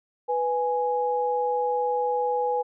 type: tone pair together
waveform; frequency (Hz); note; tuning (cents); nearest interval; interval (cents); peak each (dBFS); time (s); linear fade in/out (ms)
sine; 494.2 / 832; B4 / G#5; +1 / +3; major sixth; 902; -25; 0.28-2.63; 20
effects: none